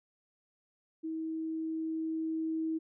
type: tone with level ramp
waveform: sine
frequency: 320.6 Hz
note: E4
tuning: 48 cents flat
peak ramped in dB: -34 to -30 dBFS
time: 1.03-2.79 s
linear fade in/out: 20 ms
effects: none